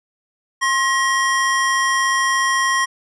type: tone pair together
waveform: square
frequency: 1066.3 / 1900 Hz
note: C6 / A#6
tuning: +32 / +33 cents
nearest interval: minor seventh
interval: 1001 cents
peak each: -19 dBFS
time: 0.61-2.86 s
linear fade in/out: 20 ms
effects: resampled to 22050 Hz